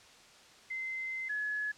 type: tone pair in turn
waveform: sine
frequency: 2068 / 1698.6 Hz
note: C7 / G#6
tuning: -21 / +39 cents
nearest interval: minor third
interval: 340 cents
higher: first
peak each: -35 / -32 dBFS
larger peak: second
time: 0.7-1.29 / 1.29-1.72 s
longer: first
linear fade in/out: 10 ms
effects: white hiss -57 dBFS RMS until 1.77 s + low-pass 6000 Hz 12 dB/octave